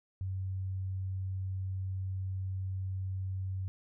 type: tone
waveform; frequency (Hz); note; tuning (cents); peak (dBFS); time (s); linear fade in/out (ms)
sine; 94.7; F#2; +41; -33; 0.21-3.68; 0
effects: none